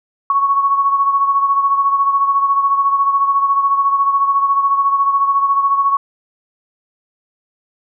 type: beating tone pair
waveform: sine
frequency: 1108.7 / 1122.7 Hz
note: C#6 / C#6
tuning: 0 / +22 cents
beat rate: 14 Hz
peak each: -12 / -20 dBFS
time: 0.3-5.97 s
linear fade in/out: 2 ms
effects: none